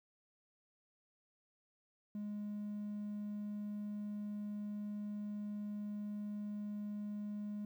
triangle tone, 207.7 Hz, G#3, in tune, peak -37 dBFS, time 2.15-7.65 s, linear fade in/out 2 ms, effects tanh soft clip ceiling -34 dBFS + 12-bit

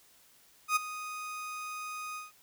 30% pulse tone with ADSR envelope, 1244.5 Hz, D#6, in tune, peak -20 dBFS, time 0.68-2.32 s, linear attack 81 ms, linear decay 15 ms, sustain -15 dB, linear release 160 ms, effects white hiss -62 dBFS RMS until 2.42 s

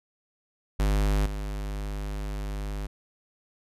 square tone with level steps, 50.6 Hz, G#1, 44 cents flat, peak -22 / -31 dBFS, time 0.79-2.87 s, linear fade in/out 10 ms, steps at 1.26 s, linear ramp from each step 2 ms, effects resampled to 32000 Hz

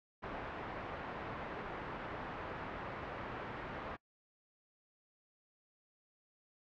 white low-pass noise, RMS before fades -44 dBFS, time 0.22-3.97 s, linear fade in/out 20 ms, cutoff 1300 Hz, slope 12 dB/octave, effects noise-tail reverb RT60 0.1 s tail -25 dB re dry + low-pass 3000 Hz 12 dB/octave

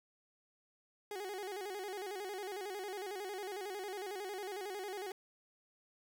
30% pulse tone with vibrato, 392.1 Hz, G4, in tune, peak -38 dBFS, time 1.11-5.12 s, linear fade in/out 2 ms, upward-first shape square, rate 11 Hz, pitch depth 96 cents each way, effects 11-bit

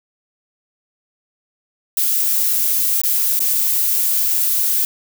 violet noise with dropouts, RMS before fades -17 dBFS, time 1.97-4.85 s, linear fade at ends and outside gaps 2 ms, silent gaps 3.016-3.035 / 3.393-3.403 s, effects none

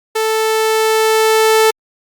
sawtooth tone with level ramp, 440 Hz, A4, in tune, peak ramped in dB -10 to -4 dBFS, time 0.15-1.71 s, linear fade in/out 10 ms, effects Opus 48 kbps

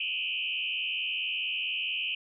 sine tone with frequency modulation, 2770 Hz, F7, 15 cents flat, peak -29 dBFS, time 0-2.15 s, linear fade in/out 5 ms, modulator 84.5 Hz, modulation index 3.6, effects none

